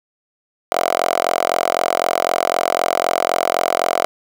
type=tone with high-pass filter; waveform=5% pulse; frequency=43.92 Hz; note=F1; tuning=11 cents sharp; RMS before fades=-18 dBFS; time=0.72-4.05 s; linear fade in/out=0 ms; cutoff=710 Hz; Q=6.1; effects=none